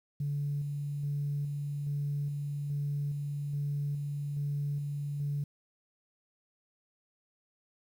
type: tone with tremolo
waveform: sine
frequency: 144 Hz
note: D3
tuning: 34 cents flat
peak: -29 dBFS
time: 0.2-5.44 s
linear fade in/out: 5 ms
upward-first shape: square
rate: 1.2 Hz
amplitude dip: 30%
effects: tanh soft clip ceiling -25 dBFS + 10-bit